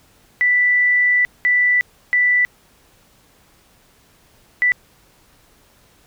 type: tone bursts at uneven times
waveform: sine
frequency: 1975.5 Hz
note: B6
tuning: in tune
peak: -12 dBFS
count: 4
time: 0.41-1.25 / 1.45-1.81 / 2.13-2.45 / 4.62-4.72 s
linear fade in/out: 0 ms
effects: pink hiss -54 dBFS RMS until 6.06 s